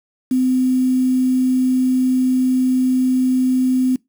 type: tone with quantisation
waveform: sine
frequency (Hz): 256.2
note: C4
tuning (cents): -36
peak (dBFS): -13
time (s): 0.31-3.96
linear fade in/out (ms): 5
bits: 6
effects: noise-tail reverb RT60 0.2 s tail -24 dB re dry